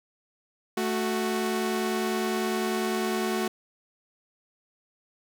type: tone pair together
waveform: sawtooth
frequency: 220.1 / 370.2 Hz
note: A3 / F#4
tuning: +1 / +1 cents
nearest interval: major sixth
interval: 900 cents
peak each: -25 / -24 dBFS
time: 0.77-3.48 s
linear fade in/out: 5 ms
effects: none